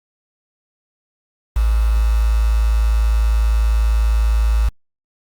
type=tone with quantisation; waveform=sine; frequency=55 Hz; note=A1; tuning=in tune; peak=-12 dBFS; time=1.56-4.69 s; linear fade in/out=5 ms; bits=5; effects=Opus 32 kbps